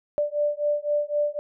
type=beating tone pair; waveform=sine; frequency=587.3 / 591.2 Hz; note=D5 / D5; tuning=0 / +11 cents; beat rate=3.9 Hz; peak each=-25 dBFS; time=0.18-1.39 s; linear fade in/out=0 ms; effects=none

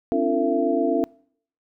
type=tone cluster; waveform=sine; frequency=264 / 291.4 / 340.6 / 453.4 / 673 Hz; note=C4 / D4 / F4 / A#4 / E5; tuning=+16 / -13 / -43 / -48 / +36 cents; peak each=-25 dBFS; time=0.12-1.04 s; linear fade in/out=0 ms; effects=noise-tail reverb RT60 0.6 s tail -25 dB re dry

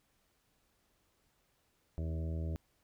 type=harmonic tone with a mistuned harmonic; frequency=80.7 Hz; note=E2; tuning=36 cents flat; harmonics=1 / 2 / 3 / 4 / 5 / 6 / 7 / 8; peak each=-35 / -42 / -51 / -49 / -52 / -57 / -53 / -55 dBFS; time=1.98-2.56 s; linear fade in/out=0 ms; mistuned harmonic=3; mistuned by=+18 cents; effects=pink hiss -75 dBFS RMS until 2.83 s

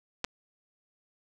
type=clicks; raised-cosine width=0.2 ms; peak=-14 dBFS; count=2; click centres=0.243 / 0.247 s; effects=none

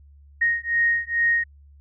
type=beating tone pair; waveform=sine; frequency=1864.7 / 1867 Hz; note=A#6 / A#6; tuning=0 / +2 cents; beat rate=2.3 Hz; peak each=-22 dBFS; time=0.41-1.44 s; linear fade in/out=10 ms; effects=added 71 Hz sine -47 dBFS peak until 1.8 s

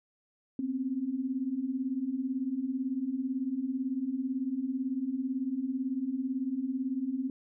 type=beating tone pair; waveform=sine; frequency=248.4 / 266.4 Hz; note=B3 / C4; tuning=+10 / +31 cents; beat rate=18 Hz; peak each=-35 / -31 dBFS; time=0.59-7.3 s; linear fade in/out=2 ms; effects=none

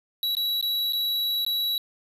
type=tone with dropouts; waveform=square; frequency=3909 Hz; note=B7; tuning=19 cents flat; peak=-24 dBFS; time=0.23-1.78 s; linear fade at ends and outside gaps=1 ms; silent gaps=0.351-0.368 / 0.612-0.626 / 0.924-0.932 / 1.449-1.464 s; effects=resampled to 32000 Hz + 9-bit

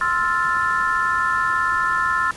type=chord; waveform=sine; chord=F major seventh; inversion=second; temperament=equal; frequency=1046.5 / 1318.5 / 1396.9 / 1760 Hz; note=C6 / E6 / F6 / A6; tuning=0 / 0 / 0 / 0 cents; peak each=-23 dBFS; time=0.01-2.31 s; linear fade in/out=2 ms; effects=pink hiss -39 dBFS RMS until 2.36 s + resampled to 24000 Hz

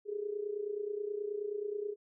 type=tone with amplitude modulation; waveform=sine; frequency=413.8 Hz; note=G#4; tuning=6 cents flat; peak=-31 dBFS; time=0.05-1.96 s; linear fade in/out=50 ms; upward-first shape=sine; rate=29.4 Hz; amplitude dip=75%; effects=none

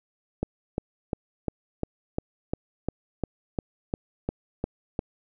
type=click train; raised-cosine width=2 ms; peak=-13 dBFS; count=14; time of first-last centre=0.43-4.991 s; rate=2.85 Hz; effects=none

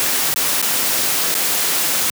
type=noise with dropouts; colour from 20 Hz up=white; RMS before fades=-18 dBFS; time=0-2.1 s; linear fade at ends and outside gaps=0 ms; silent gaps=0.34-0.36 / 0.616-0.626 / 1.342-1.351 s; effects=high-pass 150 Hz 12 dB/octave

